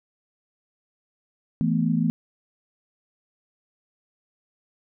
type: chord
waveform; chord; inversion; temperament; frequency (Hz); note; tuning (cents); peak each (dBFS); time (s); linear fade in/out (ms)
sine; E suspended fourth; none; equal; 164.81 / 220 / 246.9; E3 / A3 / B3; 0 / 0 / 0; -23 / -24 / -25; 1.61-2.1; 0
effects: none

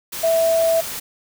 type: tone in noise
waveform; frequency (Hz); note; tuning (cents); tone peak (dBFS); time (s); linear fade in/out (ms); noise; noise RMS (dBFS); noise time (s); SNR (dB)
sine; 658; E5; -3; -14; 0.23-0.81; 10; white; -29; 0.12-1; +12
effects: none

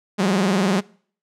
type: tone with vibrato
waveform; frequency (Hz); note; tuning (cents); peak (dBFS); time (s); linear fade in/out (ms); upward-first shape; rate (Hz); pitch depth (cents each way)
sawtooth; 193; G3; -27; -13; 0.18-0.81; 20; sine; 20; 160
effects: noise-tail reverb RT60 0.5 s tail -23 dB re dry + low-pass 8000 Hz 12 dB/octave

